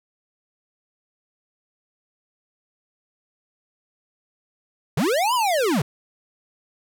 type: linear two-way sweep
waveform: square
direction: up then down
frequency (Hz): 114.7 to 1036 to 114.7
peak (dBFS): -19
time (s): 4.97-5.82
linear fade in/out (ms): 5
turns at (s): 5.34
effects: none